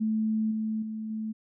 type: tone with level steps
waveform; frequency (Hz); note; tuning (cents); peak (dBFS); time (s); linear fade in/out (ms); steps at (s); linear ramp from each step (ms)
sine; 218.4; A3; -13; -24 / -27 / -32 / -30; 0-1.33; 20; 0.51 / 0.82 / 1.1; 5
effects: none